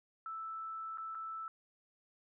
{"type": "tone with dropouts", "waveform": "sine", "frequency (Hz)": 1318.5, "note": "E6", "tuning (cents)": 0, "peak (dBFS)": -40, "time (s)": [0.26, 1.48], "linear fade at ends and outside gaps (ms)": 1, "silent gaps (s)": [[0.974, 0.982], [1.148, 1.152]], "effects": []}